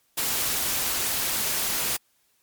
white noise, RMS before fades -26 dBFS, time 0.17-1.97 s, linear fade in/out 10 ms, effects white hiss -67 dBFS RMS until 2.42 s + MP3 96 kbps

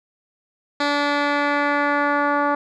10% pulse tone with low-pass filter sweep, 288.8 Hz, D4, 29 cents flat, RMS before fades -20 dBFS, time 0.8-2.55 s, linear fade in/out 5 ms, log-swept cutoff 4100 to 1200 Hz, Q 1.5, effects none

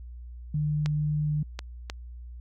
sine tone, 150.4 Hz, D3, 42 cents sharp, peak -24 dBFS, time 0.54-1.43 s, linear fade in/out 5 ms
clicks, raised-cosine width 0.2 ms, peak -16 dBFS, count 3, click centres 0.86 / 1.591 / 1.899 s
effects added 60 Hz sine -39 dBFS peak until 2.4 s

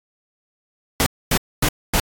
pink noise bursts, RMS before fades -17 dBFS, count 4, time 1-1.998 s, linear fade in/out 0 ms, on 62 ms, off 250 ms, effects AAC 64 kbps

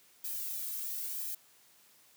violet noise with flanger, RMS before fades -38 dBFS, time 0.24-1.35 s, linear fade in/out 5 ms, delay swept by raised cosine 1.4 to 2.03 ms, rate 1 Hz, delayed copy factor -0.65, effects white hiss -63 dBFS RMS until 2.16 s + high-pass 100 Hz 12 dB/octave

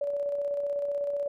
sine tone with tremolo, 572 Hz, D5, 46 cents flat, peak -26 dBFS, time 0.01-1.28 s, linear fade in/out 5 ms, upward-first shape square, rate 16 Hz, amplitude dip 30%, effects none

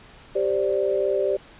sine chord, G suspended fourth, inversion none, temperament equal, 392 / 523.3 / 587.3 Hz, G4 / C5 / D5, 0 / 0 / 0 cents, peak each -23 / -26 / -24 dBFS, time 0.35-1.37 s, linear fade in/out 10 ms, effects pink hiss -48 dBFS RMS until 1.59 s + resampled to 8000 Hz

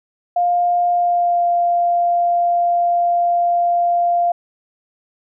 sine tone with pitch glide, 704 to 695.9 Hz, F5 to F5, +14 to -6 cents, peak -13 dBFS, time 0.36-4.32 s, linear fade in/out 5 ms, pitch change -20 cents, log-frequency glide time 0.91-1.46 s, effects none

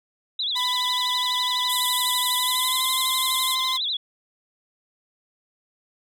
sine tone with vibrato, 3655 Hz, A#7, 35 cents flat, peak -23 dBFS, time 0.39-3.97 s, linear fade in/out 5 ms, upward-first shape sine, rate 12 Hz, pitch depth 170 cents each way
sawtooth tone with pitch glide, 998 to 1036.8 Hz, B5 to C6, +18 to -16 cents, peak -22 dBFS, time 0.55-3.78 s, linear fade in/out 20 ms, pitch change +66 cents, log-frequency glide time 2.36-2.89 s
pink band-pass noise, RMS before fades -30 dBFS, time 1.69-3.55 s, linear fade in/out 10 ms, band 7200 to 14000 Hz, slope 96 dB/octave
effects none

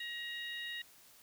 harmonic tone, 946 Hz, A#5, 25 cents sharp, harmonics 2 / 3 / 4, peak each -42 / -46 / -45 dBFS, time 0-0.82 s, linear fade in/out 5 ms, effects white hiss -61 dBFS RMS until 1.22 s

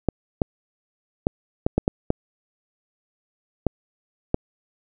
clicks, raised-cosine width 2 ms, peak -5 dBFS, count 9, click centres 0.087 / 0.418 / 1.269 / 1.665 / 1.78 / 1.879 / 2.104 / 3.667 / 4.344 s, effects none

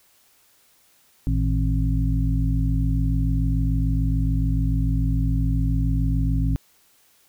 harmonic tone with a mistuned harmonic, 53.3 Hz, G#1, 46 cents sharp, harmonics 1 / 2 / 3 / 5, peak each -21 / -24 / -26 / -28 dBFS, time 1.27-6.56 s, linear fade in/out 0 ms, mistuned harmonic 2, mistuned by +100 cents, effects white hiss -59 dBFS RMS until 7.28 s

